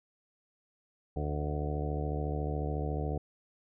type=harmonic tone with a mistuned harmonic; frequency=74 Hz; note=D2; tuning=14 cents sharp; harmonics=1 / 2 / 3 / 4 / 5 / 6 / 7 / 8 / 9 / 10; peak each=-34 / -36 / -47 / -41 / -45 / -40 / -44 / -48 / -47 / -43 dBFS; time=1.16-3.18 s; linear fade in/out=5 ms; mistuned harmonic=8; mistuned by=+27 cents; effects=none